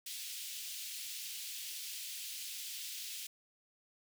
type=high-pass noise; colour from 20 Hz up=pink; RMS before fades=-44 dBFS; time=0.06-3.27 s; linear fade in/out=5 ms; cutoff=2800 Hz; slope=24 dB/octave; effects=none